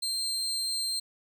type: tone with amplitude modulation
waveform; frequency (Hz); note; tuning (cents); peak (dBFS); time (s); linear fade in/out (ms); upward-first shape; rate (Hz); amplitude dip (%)
30% pulse; 4163; C8; -10; -24; 0.02-1; 10; sine; 213; 40
effects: none